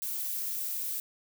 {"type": "noise", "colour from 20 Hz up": "violet", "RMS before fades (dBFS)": -34, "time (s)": [0.02, 1], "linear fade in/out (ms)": 2, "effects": []}